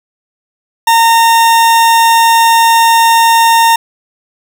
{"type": "tone", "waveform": "40% pulse", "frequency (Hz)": 917, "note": "A#5", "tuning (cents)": -29, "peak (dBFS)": -4, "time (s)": [0.87, 3.76], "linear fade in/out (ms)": 5, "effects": []}